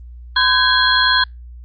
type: tone cluster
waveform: sine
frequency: 1022 / 1532 / 1653 / 3327 / 4175 Hz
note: C6 / G6 / G#6 / G#7 / C8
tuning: -41 / -40 / -9 / +2 / -5 cents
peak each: -18 dBFS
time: 0.36-1.24 s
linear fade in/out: 5 ms
effects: added 60 Hz sine -33 dBFS peak until 1.64 s + Opus 32 kbps